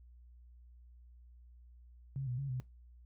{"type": "tone with pitch steps", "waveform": "sine", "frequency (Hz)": [136, 123.6, 138.5, 127.3], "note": ["C#3", "B2", "C#3", "C3"], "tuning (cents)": [-33, 2, -1, -47], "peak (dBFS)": -35, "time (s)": [2.16, 2.6], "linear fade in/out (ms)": 0, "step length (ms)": 110, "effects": ["noise-tail reverb RT60 0.2 s tail -19 dB re dry", "added 60 Hz sine -55 dBFS peak until 3.05 s"]}